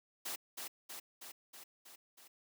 white noise with echo, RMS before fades -41 dBFS, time 0.25-0.36 s, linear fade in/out 10 ms, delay 320 ms, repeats 6, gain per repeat -3 dB, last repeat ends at 2.28 s, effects high-pass 200 Hz 12 dB/octave

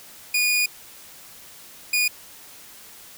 sawtooth tone bursts at uneven times, 2452 Hz, D#7, 26 cents flat, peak -15 dBFS, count 2, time 0.34-0.66 / 1.93-2.08 s, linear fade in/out 5 ms, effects white hiss -45 dBFS RMS until 3.17 s

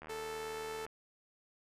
click train, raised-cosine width 0.5 ms, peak -33 dBFS, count 67, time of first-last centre 0.02-0.865 s, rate 78.1 Hz
sawtooth tone, 440 Hz, A4, in tune, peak -36 dBFS, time 0.09-0.86 s, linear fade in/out 10 ms
effects resampled to 32000 Hz

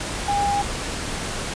sine tone in noise, 810 Hz, G#5, 43 cents flat, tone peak -19 dBFS, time 0.28-0.62 s, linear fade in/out 5 ms, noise pink, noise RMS -28 dBFS, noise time 0-1.54 s, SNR +6 dB, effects resampled to 22050 Hz

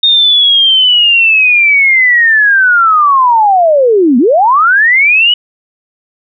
sine linear two-way sweep, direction down then up, 3700 to 226.5 to 2978 Hz, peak -4 dBFS, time 0.03-5.34 s, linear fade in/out 5 ms, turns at 4.18 s, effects none

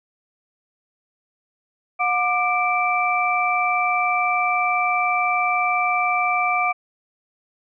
sine tone cluster, 723 / 1189 / 2332 Hz, F#5 / D6 / D7, -40 / +21 / -13 cents, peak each -22 dBFS, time 1.99-6.73 s, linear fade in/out 20 ms, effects none

